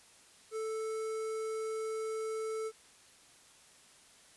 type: tone with notch filter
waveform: square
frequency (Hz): 440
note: A4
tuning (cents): 0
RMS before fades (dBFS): -37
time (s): 0.51-2.72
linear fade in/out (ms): 50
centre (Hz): 3300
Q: 0.65
effects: white hiss -60 dBFS RMS until 4.36 s + resampled to 24000 Hz